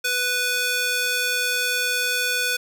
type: tone with high-pass filter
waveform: square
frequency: 494.9 Hz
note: B4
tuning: 4 cents sharp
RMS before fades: -23 dBFS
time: 0.04-2.57 s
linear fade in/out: 10 ms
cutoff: 1600 Hz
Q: 0.84
effects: none